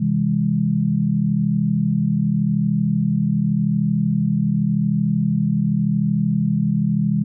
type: chord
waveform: sine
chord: C augmented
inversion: none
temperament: just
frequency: 130.81 / 163.52 / 204.4 Hz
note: C3 / E3 / G#3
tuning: 0 / -14 / -27 cents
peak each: -23 / -20 / -19 dBFS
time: 0-7.24 s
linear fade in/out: 10 ms
effects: none